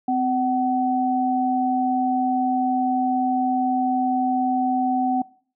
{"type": "tone pair together", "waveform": "sine", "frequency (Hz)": [257.2, 754], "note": ["C4", "F#5"], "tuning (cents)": [-30, 32], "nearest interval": "octave + perfect fifth", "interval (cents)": 1862, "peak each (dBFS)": [-22, -21], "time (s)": [0.08, 5.22], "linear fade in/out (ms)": 5, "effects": ["noise-tail reverb RT60 0.5 s tail -23 dB re dry"]}